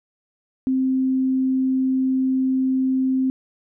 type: tone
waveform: sine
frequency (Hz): 261.6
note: C4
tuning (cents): 0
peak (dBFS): -17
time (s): 0.67-3.3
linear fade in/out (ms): 0
effects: none